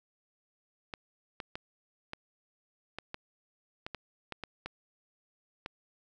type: clicks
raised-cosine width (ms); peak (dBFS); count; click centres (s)
0.3; -22; 12; 0.938 / 1.402 / 1.555 / 2.134 / 2.986 / 3.144 / 3.865 / 3.947 / 4.323 / 4.437 / 4.66 / 5.661
effects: none